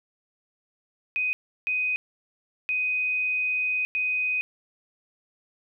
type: tone bursts at uneven times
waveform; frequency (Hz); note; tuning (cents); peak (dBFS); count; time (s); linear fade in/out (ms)
sine; 2502; D#7; +9; -23; 4; 1.16-1.33 / 1.67-1.96 / 2.69-3.85 / 3.95-4.41; 0
effects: none